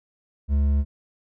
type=tone with hard clipping; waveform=triangle; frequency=71.3 Hz; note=C#2; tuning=49 cents sharp; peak=-19 dBFS; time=0.48-0.85 s; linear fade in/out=50 ms; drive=9 dB; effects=none